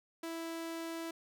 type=tone; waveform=sawtooth; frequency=329.9 Hz; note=E4; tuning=1 cent sharp; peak=-35 dBFS; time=0.23-1.11 s; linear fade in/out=5 ms; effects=none